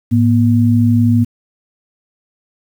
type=tone pair together; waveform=sine; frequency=107.38 / 239.6 Hz; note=A2 / A#3; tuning=-42 / +48 cents; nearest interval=octave + major second; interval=1390 cents; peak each=-11 dBFS; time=0.11-1.25 s; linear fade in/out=20 ms; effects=7-bit